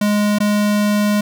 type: tone with dropouts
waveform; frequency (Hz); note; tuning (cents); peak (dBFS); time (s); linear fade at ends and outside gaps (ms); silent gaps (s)
square; 207.7; G#3; 0; -14; 0.01-1.21; 5; 0.386-0.402
effects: none